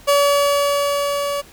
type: tone with level ramp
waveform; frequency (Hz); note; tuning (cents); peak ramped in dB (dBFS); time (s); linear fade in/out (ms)
30% pulse; 570; C#5; +48; -9 to -18; 0.07-1.42; 20
effects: pink hiss -45 dBFS RMS until 1.52 s